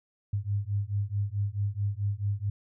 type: beating tone pair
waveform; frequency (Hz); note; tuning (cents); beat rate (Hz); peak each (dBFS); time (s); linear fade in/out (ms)
sine; 99.3 / 103.9; G2 / G#2; +23 / +1; 4.6; -30; 0.33-2.5; 5
effects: none